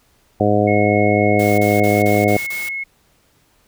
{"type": "harmonic tone", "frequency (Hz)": 103.83, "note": "G#2", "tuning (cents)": 0, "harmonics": [1, 2, 3, 4, 5, 6, 7], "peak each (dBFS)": [-20, -20, -20, -20, -20, -20, -20], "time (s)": [0.4, 2.37], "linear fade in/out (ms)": 5}
{"type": "tone", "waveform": "sine", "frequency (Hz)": 2177, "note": "C#7", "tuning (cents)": -32, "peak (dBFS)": -22, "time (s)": [0.67, 2.84], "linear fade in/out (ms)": 10}
{"type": "noise bursts", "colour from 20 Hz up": "white", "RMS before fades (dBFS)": -32, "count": 6, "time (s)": [1.39, 2.69], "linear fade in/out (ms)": 5, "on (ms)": 190, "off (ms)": 32}
{"effects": ["pink hiss -58 dBFS RMS until 3.67 s"]}